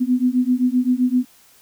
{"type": "beating tone pair", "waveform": "sine", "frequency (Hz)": [246.9, 254.6], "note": ["B3", "C4"], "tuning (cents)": [0, -47], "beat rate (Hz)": 7.7, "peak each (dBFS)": -18, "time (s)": [0, 1.25], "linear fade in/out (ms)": 20, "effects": ["white hiss -52 dBFS RMS until 1.61 s"]}